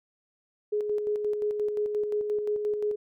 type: tone with tremolo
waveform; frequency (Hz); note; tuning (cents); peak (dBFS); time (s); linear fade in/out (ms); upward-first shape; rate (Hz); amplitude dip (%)
sine; 419.1; G#4; +16; -24; 0.72-2.96; 10; square; 5.7; 40
effects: none

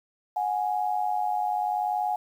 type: tone pair together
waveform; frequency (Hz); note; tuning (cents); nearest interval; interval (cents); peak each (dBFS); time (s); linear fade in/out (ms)
sine; 731 / 831.7; F#5 / G#5; -21 / +2; major second; 223; -27; 0.36-2.16; 5
effects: 9-bit

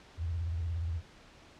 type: tone with vibrato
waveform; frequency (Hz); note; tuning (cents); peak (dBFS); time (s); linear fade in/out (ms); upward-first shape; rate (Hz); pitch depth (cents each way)
sine; 83.5; E2; +23; -31; 0.17-1.02; 50; square; 17; 97
effects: pink hiss -56 dBFS RMS until 1.59 s + low-pass 5000 Hz 12 dB/octave

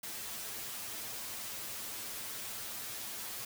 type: noise with comb filter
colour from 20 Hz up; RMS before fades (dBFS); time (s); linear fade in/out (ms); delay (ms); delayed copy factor
white; -42; 0.03-3.45; 5; 9.1; +0.9
effects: none

